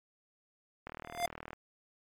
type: click train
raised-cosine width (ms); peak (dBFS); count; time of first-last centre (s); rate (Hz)
0.5; -27; 27; 0.87-1.532; 39.3
type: tone with exponential growth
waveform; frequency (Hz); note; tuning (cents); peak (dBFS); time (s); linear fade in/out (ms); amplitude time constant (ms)
square; 699; F5; +1; -27; 1.04-1.26; 5; 47
effects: MP3 64 kbps